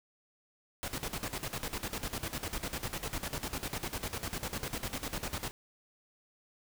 pink noise with tremolo, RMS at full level -36 dBFS, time 0.83-5.51 s, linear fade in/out 0 ms, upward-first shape square, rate 10 Hz, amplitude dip 75%, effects none

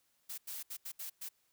blue noise bursts at uneven times, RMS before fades -43 dBFS, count 6, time 0.29-0.38 / 0.47-0.63 / 0.7-0.77 / 0.85-0.92 / 0.99-1.1 / 1.21-1.29 s, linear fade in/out 10 ms, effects white hiss -75 dBFS RMS until 1.52 s

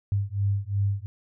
sine beating tone pair, 98.7 / 101.5 Hz, G2 / G#2, +12 / -39 cents, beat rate 2.8 Hz, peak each -26 dBFS, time 0.12-1.06 s, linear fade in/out 0 ms, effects none

